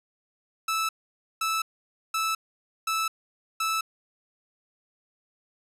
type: tone bursts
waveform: sawtooth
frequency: 1312 Hz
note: E6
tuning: 9 cents flat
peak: -21 dBFS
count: 5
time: 0.68-3.81 s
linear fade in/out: 5 ms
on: 210 ms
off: 520 ms
effects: resampled to 32000 Hz